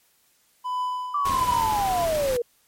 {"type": "tone with tremolo", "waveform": "triangle", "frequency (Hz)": 1000, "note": "B5", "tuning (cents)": 21, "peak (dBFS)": -21, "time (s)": [0.64, 2.06], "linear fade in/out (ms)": 20, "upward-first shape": "triangle", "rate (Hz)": 1.4, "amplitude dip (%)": 75}
{"type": "linear sweep", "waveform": "sine", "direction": "down", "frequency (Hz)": [1178, 463.9], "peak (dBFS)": -21, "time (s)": [1.14, 2.42], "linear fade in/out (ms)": 5}
{"type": "noise", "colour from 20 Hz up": "pink", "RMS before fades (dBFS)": -32, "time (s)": [1.25, 2.37], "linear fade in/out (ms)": 5}
{"effects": ["white hiss -63 dBFS RMS until 2.67 s", "MP3 64 kbps"]}